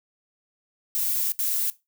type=noise bursts at uneven times; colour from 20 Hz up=violet; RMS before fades=-25 dBFS; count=2; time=0.95-1.32 / 1.39-1.7 s; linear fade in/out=0 ms; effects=noise-tail reverb RT60 0.2 s tail -17 dB re dry